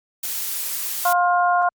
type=noise; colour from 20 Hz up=blue; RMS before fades=-26 dBFS; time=0.23-1.13 s; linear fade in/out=5 ms
type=harmonic tone; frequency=353.6 Hz; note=F4; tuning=22 cents sharp; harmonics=2 / 3 / 4; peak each=-17 / -21 / -23 dBFS; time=1.05-1.69 s; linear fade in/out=5 ms
effects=Opus 48 kbps